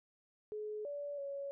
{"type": "tone with pitch steps", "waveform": "sine", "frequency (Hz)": [424.8, 576, 559], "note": ["G#4", "D5", "C#5"], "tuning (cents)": [39, -34, 14], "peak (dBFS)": -39, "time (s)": [0.52, 1.51], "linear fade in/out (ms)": 0, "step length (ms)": 330, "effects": []}